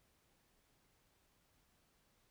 silence, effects pink hiss -75 dBFS RMS until 2.3 s

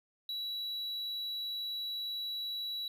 triangle tone, 3917 Hz, B7, 15 cents flat, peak -34 dBFS, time 0.29-2.88 s, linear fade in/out 2 ms, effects none

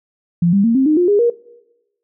sine tone with pitch steps, 172.2 / 198.95 / 229.9 / 265.6 / 306.8 / 354.5 / 409.6 / 473.2 Hz, F3 / G3 / A#3 / C4 / D#4 / F4 / G#4 / A#4, -24 / +26 / -24 / +26 / -24 / +26 / -24 / +26 cents, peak -10 dBFS, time 0.42-1.3 s, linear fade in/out 5 ms, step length 110 ms, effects noise-tail reverb RT60 1.0 s tail -22 dB re dry

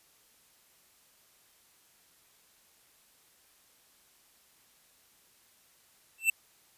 square tone with exponential growth, 2673 Hz, E7, 23 cents sharp, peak -19 dBFS, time 6.18-6.3 s, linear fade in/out 5 ms, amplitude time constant 24 ms, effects white hiss -64 dBFS RMS until 6.77 s + resampled to 32000 Hz

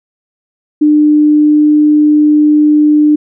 sine tone, 300.1 Hz, D4, 38 cents sharp, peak -4 dBFS, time 0.81-3.16 s, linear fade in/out 10 ms, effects none

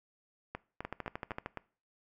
two click trains, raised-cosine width 0.5 ms, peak -22 / -23 dBFS, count 9 / 5, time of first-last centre 0.85-1.461 / 0.55-1.573 s, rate 13.1 / 3.91 Hz, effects noise-tail reverb RT60 0.4 s tail -21 dB re dry

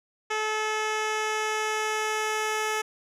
10% pulse tone with low-pass filter sweep, 432 Hz, A4, 32 cents flat, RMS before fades -28 dBFS, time 0.3-2.82 s, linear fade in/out 10 ms, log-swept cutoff 6100 to 12000 Hz, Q 0.73, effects none

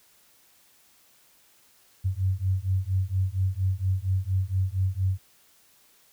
sine beating tone pair, 92.5 / 96.8 Hz, F#2 / G2, 0 / -21 cents, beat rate 4.3 Hz, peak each -26 dBFS, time 2.04-5.19 s, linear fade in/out 20 ms, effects white hiss -60 dBFS RMS until 6.12 s

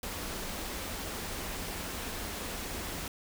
pink band-stop noise, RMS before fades -38 dBFS, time 0.03-3.08 s, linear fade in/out 2 ms, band 100 to 150 Hz, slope 96 dB/octave, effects none

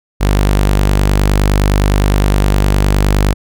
sawtooth tone, 49.72 Hz, G1, 25 cents sharp, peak -5 dBFS, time 0.2-3.34 s, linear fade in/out 20 ms, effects none

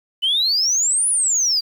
sine exponential two-way sweep, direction up then down, 2960 to 10090 to 4660 Hz, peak -14 dBFS, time 0.22-1.61 s, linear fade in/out 20 ms, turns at 1.09 s, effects tanh soft clip ceiling -12 dBFS + 8-bit

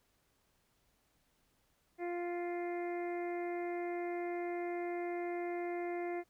harmonic tone, 349.2 Hz, F4, in tune, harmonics 1 / 2 / 3 / 4 / 5 / 6 / 7, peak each -37 / -42 / -55 / -57 / -54 / -49 / -60 dBFS, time 1.98-6.24 s, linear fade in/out 50 ms, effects pink hiss -75 dBFS RMS until 6.29 s

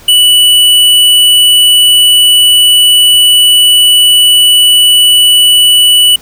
square tone, 2960 Hz, F#7, in tune, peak -3 dBFS, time 0.08-6.16 s, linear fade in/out 5 ms, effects pink hiss -36 dBFS RMS until 6.21 s

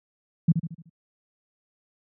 sine tone with echo, 164.81 Hz, E3, in tune, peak -13 dBFS, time 0.48-0.52 s, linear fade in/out 5 ms, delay 75 ms, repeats 5, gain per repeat -7 dB, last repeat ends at 0.895 s, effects high-pass 100 Hz 12 dB/octave

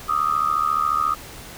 sine tone with amplitude modulation, 1242 Hz, D#6, 3 cents flat, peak -14 dBFS, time 0.08-1.15 s, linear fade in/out 20 ms, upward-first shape sine, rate 74.2 Hz, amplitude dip 90%, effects pink hiss -39 dBFS RMS until 1.57 s

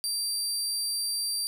25% pulse tone, 4699 Hz, D8, in tune, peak -23 dBFS, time 0.04-1.47 s, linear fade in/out 0 ms, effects 9-bit

